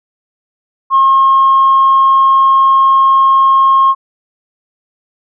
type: tone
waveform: sine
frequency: 1076 Hz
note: C6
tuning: 48 cents sharp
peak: -4 dBFS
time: 0.9-3.95 s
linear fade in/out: 50 ms
effects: tanh soft clip ceiling -1 dBFS